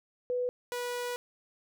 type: tone pair in turn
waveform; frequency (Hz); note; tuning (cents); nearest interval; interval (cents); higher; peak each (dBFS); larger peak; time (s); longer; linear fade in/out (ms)
sine / sawtooth; 494.9 / 488.1; B4 / B4; +4 / -20; unison; 24; first; -28 / -29; first; 0.3-0.49 / 0.72-1.16; second; 0
effects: none